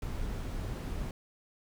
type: noise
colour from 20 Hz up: brown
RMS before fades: -36 dBFS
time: 0.02-1.11 s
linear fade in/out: 2 ms
effects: none